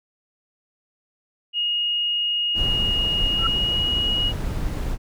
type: tone with pitch glide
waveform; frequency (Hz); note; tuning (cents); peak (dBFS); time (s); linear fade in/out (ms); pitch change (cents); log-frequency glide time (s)
sine; 2867 to 2892; F7 to F#7; +45 to -40; -20; 1.53-4.33; 50; +15; 3.32-3.79
type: noise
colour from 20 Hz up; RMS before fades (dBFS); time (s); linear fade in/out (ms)
brown; -26; 2.54-4.98; 50
type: tone with exponential growth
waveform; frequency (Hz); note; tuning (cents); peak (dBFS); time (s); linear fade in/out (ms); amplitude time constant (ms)
sine; 1342; E6; +31; -17; 3.36-3.47; 5; 23
effects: none